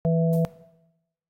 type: harmonic tone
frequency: 164.81 Hz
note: E3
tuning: in tune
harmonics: 1 / 3 / 4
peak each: -20 / -26 / -27 dBFS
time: 0.05-0.45 s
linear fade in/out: 0 ms
type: noise with exponential decay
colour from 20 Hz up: violet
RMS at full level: -39 dBFS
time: 0.33-0.52 s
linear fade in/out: 1 ms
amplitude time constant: 41 ms
effects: noise-tail reverb RT60 0.9 s tail -18 dB re dry + AAC 48 kbps